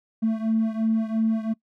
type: beating tone pair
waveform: triangle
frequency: 221.4 / 224.3 Hz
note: A3 / A3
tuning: +11 / +34 cents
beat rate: 2.9 Hz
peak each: -19 / -22 dBFS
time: 0.22-1.54 s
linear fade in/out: 20 ms
effects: noise-tail reverb RT60 0.1 s tail -23 dB re dry + tanh soft clip ceiling -16 dBFS